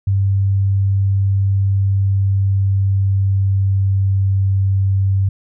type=tone with pitch glide; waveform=sine; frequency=98 to 97.04 Hz; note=G2 to G2; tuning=0 to -17 cents; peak=-12 dBFS; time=0.07-5.29 s; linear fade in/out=5 ms; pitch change=-17 cents; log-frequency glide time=1.72-4.52 s; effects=none